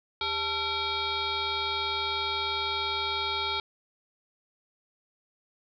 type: tone with frequency modulation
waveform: sine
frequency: 2317 Hz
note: D7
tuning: 24 cents flat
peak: -27 dBFS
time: 0.21-3.6 s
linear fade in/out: 2 ms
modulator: 479 Hz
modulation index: 3.8
effects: none